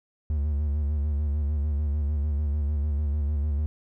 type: tone with vibrato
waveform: triangle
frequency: 73.42 Hz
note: D2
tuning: in tune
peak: -21 dBFS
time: 0.3-3.66 s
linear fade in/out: 0 ms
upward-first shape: square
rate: 6.7 Hz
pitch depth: 55 cents each way
effects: none